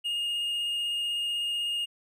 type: tone with vibrato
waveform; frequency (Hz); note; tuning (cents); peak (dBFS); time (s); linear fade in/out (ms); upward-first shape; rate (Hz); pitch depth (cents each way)
triangle; 2844; F7; +31; -26; 0.04-1.86; 20; sine; 16; 9
effects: none